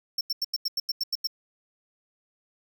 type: tone bursts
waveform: square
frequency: 5420 Hz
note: E8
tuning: 47 cents sharp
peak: -25 dBFS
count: 10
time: 0.18-1.272 s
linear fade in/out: 5 ms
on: 30 ms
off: 88 ms
effects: 11-bit